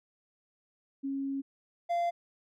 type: tone pair in turn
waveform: sine / triangle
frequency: 273.8 / 689.9 Hz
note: C#4 / F5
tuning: -21 / -21 cents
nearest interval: octave + major third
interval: 1600 cents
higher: second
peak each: -31 / -25 dBFS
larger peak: second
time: 1.03-1.42 / 1.89-2.11 s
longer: first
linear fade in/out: 20 ms
effects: none